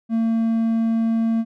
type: tone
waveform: triangle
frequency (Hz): 226.6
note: A#3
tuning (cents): -49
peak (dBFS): -15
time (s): 0.09-1.45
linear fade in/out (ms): 50
effects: none